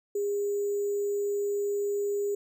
sine tone with sample-and-hold, 406.4 Hz, G#4, 38 cents flat, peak -26 dBFS, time 0.15-2.35 s, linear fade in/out 5 ms, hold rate 7350 Hz, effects none

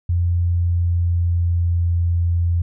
sine tone with pitch glide, 86.9 to 85.85 Hz, F2 to F2, -8 to -29 cents, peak -15 dBFS, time 0.09-2.62 s, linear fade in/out 5 ms, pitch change -21 cents, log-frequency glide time 0.37-2 s, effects none

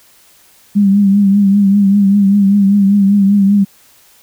sine tone with vibrato, 199.6 Hz, G3, 32 cents sharp, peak -6 dBFS, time 0.75-3.65 s, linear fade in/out 20 ms, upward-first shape triangle, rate 5.1 Hz, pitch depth 60 cents each way, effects white hiss -47 dBFS RMS until 4.22 s

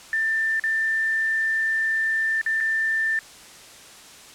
sine tone with dropouts, 1784 Hz, A6, 23 cents sharp, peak -20 dBFS, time 0.13-3.19 s, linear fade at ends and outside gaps 1 ms, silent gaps 0.597-0.638 / 2.414-2.462 / 2.604-2.608 s, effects white hiss -45 dBFS RMS until 4.34 s + low-pass 9000 Hz 12 dB/octave

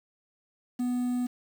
triangle tone with quantisation, 246.9 Hz, B3, in tune, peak -24 dBFS, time 0.79-1.27 s, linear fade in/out 10 ms, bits 8, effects none

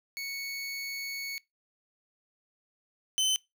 25% pulse tone pair in turn, 2217 / 3052 Hz, C#7 / G7, 0 / -47 cents, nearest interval tritone, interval 553 cents, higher second, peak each -31 / -21 dBFS, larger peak second, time 0.17-1.38 / 3.18-3.36 s, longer first, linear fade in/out 0 ms, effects noise-tail reverb RT60 0.2 s tail -23 dB re dry

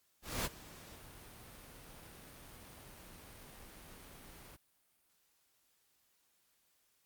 pink noise with ADSR envelope, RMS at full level -35 dBFS, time 0.22-4.57 s, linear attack 230 ms, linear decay 33 ms, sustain -19 dB, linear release 22 ms, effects white hiss -75 dBFS RMS until 7.05 s + Opus 48 kbps

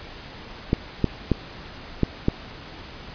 clicks, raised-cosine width 3 ms, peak -5 dBFS, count 5, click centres 0.731 / 1.043 / 1.317 / 2.033 / 2.284 s, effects pink hiss -40 dBFS RMS until 3.14 s + resampled to 11025 Hz

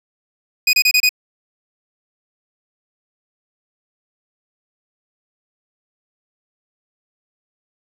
25% pulse tone bursts, 2489 Hz, D#7, in tune, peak -7 dBFS, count 5, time 0.67-1.092 s, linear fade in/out 5 ms, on 62 ms, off 28 ms, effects none

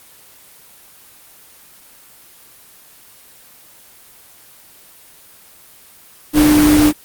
sine tone in noise, 300.1 Hz, D4, 38 cents sharp, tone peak -8 dBFS, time 6.33-6.93 s, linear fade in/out 50 ms, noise pink, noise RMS -17 dBFS, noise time 6.33-6.93 s, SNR +6 dB, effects white hiss -44 dBFS RMS until 7.04 s + Opus 24 kbps

